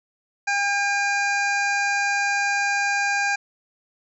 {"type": "harmonic tone with a mistuned harmonic", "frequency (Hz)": 805, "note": "G5", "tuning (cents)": 46, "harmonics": [1, 2, 3, 5, 6, 7, 8, 9], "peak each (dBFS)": [-25, -23, -26, -41, -36, -39, -36, -39], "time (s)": [0.47, 3.36], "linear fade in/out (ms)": 10, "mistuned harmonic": 6, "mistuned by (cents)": -19, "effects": []}